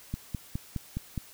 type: click train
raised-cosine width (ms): 5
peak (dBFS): -19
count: 6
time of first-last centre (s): 0.14-1.177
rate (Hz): 4.82
effects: white hiss -52 dBFS RMS until 1.33 s